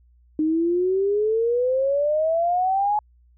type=exponential sweep; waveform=sine; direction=up; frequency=305.6 to 850 Hz; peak=-18 dBFS; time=0.39-2.99 s; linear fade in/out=2 ms; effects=added 60 Hz sine -53 dBFS peak until 3.37 s